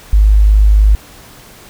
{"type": "tone", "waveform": "sine", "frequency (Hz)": 51.8, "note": "G#1", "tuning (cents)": -4, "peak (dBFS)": -4, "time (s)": [0.13, 0.95], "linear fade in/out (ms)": 0, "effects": ["pink hiss -38 dBFS RMS until 1.69 s"]}